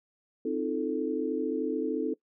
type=chord; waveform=sine; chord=F dominant seventh; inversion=second; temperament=equal with one note detuned; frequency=261.6 / 311.1 / 344.6 / 440 Hz; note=C4 / Eb4 / F4 / A4; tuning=0 / 0 / -23 / 0 cents; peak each=-33 / -32 / -37 / -31 dBFS; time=0.45-2.14 s; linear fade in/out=5 ms; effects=noise-tail reverb RT60 0.1 s tail -21 dB re dry